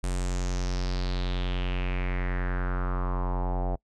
square tone with low-pass filter sweep, 45.25 Hz, F#1, 38 cents flat, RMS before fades -28 dBFS, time 0.03-3.76 s, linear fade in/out 10 ms, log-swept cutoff 8900 to 710 Hz, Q 4, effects noise-tail reverb RT60 0.1 s tail -25 dB re dry

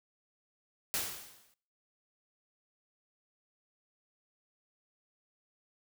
white noise with exponential decay, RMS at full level -31 dBFS, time 0.94-1.54 s, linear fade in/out 0 ms, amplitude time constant 130 ms, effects noise-tail reverb RT60 0.6 s tail -23 dB re dry

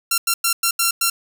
5% pulse tone bursts at uneven times, 1366 Hz, F6, 39 cents flat, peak -4 dBFS, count 6, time 0.11-0.18 / 0.27-0.34 / 0.44-0.53 / 0.63-0.71 / 0.79-0.91 / 1.01-1.1 s, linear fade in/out 5 ms, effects none

